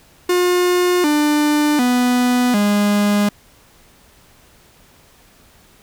45% pulse tone with pitch steps, 358 / 297.6 / 247.4 / 205.6 Hz, F4 / D4 / B3 / G#3, +43 / +23 / +3 / -17 cents, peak -13 dBFS, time 0.29-3.29 s, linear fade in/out 5 ms, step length 750 ms, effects pink hiss -50 dBFS RMS until 5.82 s

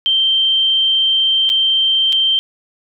sine tone with dropouts, 3136 Hz, G7, in tune, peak -11 dBFS, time 0.06-2.39 s, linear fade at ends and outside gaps 0 ms, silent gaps 1.493-1.5 / 2.124-2.128 s, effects none

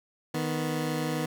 20% pulse tone pair together, 155.9 / 247.7 Hz, D#3 / B3, +4 / +5 cents, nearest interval minor sixth, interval 801 cents, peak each -25 / -27 dBFS, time 0.34-1.26 s, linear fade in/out 5 ms, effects none

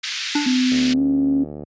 white band-pass noise, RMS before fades -27 dBFS, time 0.03-0.94 s, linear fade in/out 10 ms, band 1700 to 5200 Hz, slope 24 dB/octave
square tone with exponential decay, 292.6 Hz, D4, 6 cents flat, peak -15 dBFS, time 0.35-0.71 s, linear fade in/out 5 ms, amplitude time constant 77 ms
sine tone with pitch glide, 254.3 to 274.1 Hz, C4 to C#4, -49 to -19 cents, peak -15 dBFS, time 0.46-1.44 s, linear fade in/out 5 ms, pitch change +130 cents, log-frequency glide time 0.93-1.01 s
click train, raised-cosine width 2 ms, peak -19 dBFS, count 69, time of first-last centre 0.72-1.635 s, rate 74.3 Hz
effects high-pass 100 Hz 12 dB/octave + resampled to 16000 Hz

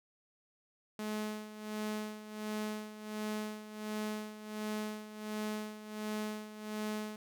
sawtooth tone with tremolo, 213.4 Hz, G#3, 47 cents sharp, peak -31 dBFS, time 0.99-7.16 s, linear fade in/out 2 ms, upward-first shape sine, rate 1.4 Hz, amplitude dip 75%, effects none

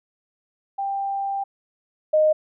sine tone pair in turn, 790 / 618 Hz, G5 / D#5, +13 / -12 cents, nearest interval major third, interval 425 cents, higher first, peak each -23 / -14 dBFS, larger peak second, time 0.78-1.44 / 2.13-2.33 s, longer first, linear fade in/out 10 ms, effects none

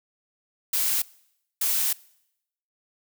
blue noise bursts at uneven times, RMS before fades -24 dBFS, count 2, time 0.73-1.02 / 1.61-1.93 s, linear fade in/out 5 ms, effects noise-tail reverb RT60 0.8 s tail -23 dB re dry

